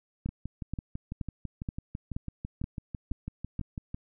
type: two click trains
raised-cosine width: 5 ms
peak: -23 / -20 dBFS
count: 23 / 8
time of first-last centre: 0.29-3.944 / 0.26-3.593 s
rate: 6.02 / 2.1 Hz
effects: none